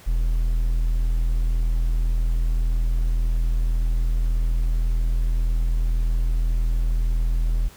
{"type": "tone", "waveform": "triangle", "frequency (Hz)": 40.91, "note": "E1", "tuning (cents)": -12, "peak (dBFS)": -16, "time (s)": [0.06, 7.69], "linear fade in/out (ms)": 20, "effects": ["pink hiss -48 dBFS RMS until 7.76 s"]}